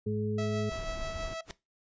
harmonic tone, 106.1 Hz, G#2, 38 cents sharp, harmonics 1 / 2 / 4, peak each -33 / -33 / -33 dBFS, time 0.06-0.7 s, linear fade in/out 10 ms
sawtooth tone with tremolo, 653 Hz, E5, 17 cents flat, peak -31 dBFS, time 0.38-1.41 s, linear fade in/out 5 ms, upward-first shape sine, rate 6.2 Hz, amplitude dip 35%
brown noise, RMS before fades -39 dBFS, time 0.71-1.34 s, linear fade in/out 5 ms
pink noise with exponential growth, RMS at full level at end -37 dBFS, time 1.44-1.51 s, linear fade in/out 1 ms, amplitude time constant 15 ms
effects noise-tail reverb RT60 0.2 s tail -17 dB re dry + resampled to 16000 Hz

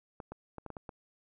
clicks, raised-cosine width 1 ms, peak -28 dBFS, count 7, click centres 0.202 / 0.32 / 0.583 / 0.663 / 0.703 / 0.768 / 0.892 s, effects none

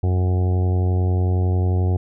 harmonic tone, 91.2 Hz, F#2, 24 cents flat, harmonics 1 / 2 / 3 / 4 / 5 / 6 / 7 / 8 / 9, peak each -16 / -30 / -33 / -30 / -34 / -44 / -40 / -36 / -42 dBFS, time 0.03-1.97 s, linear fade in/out 5 ms, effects none

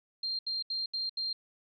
sine tone bursts, 4186 Hz, C8, in tune, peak -31 dBFS, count 5, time 0.23-1.33 s, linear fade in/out 5 ms, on 160 ms, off 75 ms, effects none

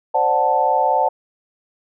sine chord, D dominant seventh, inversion third, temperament equal, 523.3 / 587.3 / 740 / 880 Hz, C5 / D5 / F#5 / A5, 0 / 0 / 0 / 0 cents, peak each -22 / -22 / -19 / -17 dBFS, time 0.14-1.09 s, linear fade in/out 10 ms, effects none

